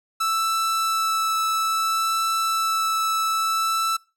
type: tone with vibrato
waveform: 45% pulse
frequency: 1318.5 Hz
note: E6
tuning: in tune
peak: -20 dBFS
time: 0.2-3.97 s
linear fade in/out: 10 ms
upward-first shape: sine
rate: 0.6 Hz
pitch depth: 8 cents each way
effects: noise-tail reverb RT60 0.3 s tail -24 dB re dry